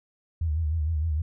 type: tone with vibrato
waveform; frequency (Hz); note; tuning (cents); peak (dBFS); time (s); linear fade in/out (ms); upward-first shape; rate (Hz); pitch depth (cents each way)
sine; 78.7; D#2; +20; -23; 0.41-1.22; 5; sine; 6.5; 99
effects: none